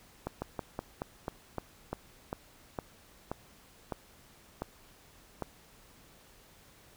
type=slowing click train; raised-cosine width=1 ms; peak=-20 dBFS; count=14; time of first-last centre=0.27-5.423 s; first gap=150 ms; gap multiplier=1.15; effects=pink hiss -59 dBFS RMS until 6.96 s